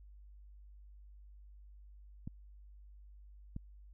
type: clicks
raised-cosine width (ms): 5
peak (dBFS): -29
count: 2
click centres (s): 2.275 / 3.564
effects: added 50 Hz sine -53 dBFS peak until 3.93 s